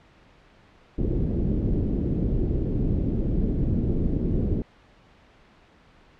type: low-pass noise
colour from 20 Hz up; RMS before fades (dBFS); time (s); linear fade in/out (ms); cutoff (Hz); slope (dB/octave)
pink; -24; 0.98-4.62; 2; 380; 24
effects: pink hiss -55 dBFS RMS until 6.19 s + low-pass 3000 Hz 12 dB/octave